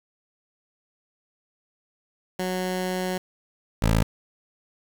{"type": "tone pair in turn", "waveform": "15% pulse", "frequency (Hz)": [184.1, 54.73], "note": ["F#3", "A1"], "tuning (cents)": [-8, -9], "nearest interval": "octave + major sixth", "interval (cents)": 2101, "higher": "first", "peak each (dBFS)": [-19, -12], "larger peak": "second", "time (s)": [[2.39, 3.18], [3.82, 4.03]], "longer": "first", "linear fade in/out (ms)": 5, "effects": ["8-bit"]}